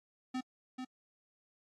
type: tone with echo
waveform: square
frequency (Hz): 256.2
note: C4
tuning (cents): -36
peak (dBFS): -35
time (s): 0.34-0.41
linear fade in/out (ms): 10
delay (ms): 440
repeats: 1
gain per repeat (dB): -5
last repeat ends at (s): 0.85
effects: low-pass 6000 Hz 12 dB/octave + AAC 32 kbps